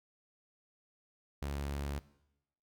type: tone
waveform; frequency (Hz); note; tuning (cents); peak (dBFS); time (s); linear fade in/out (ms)
sawtooth; 70.8; C#2; +37; -32; 1.42-1.99; 0
effects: noise-tail reverb RT60 0.9 s tail -19 dB re dry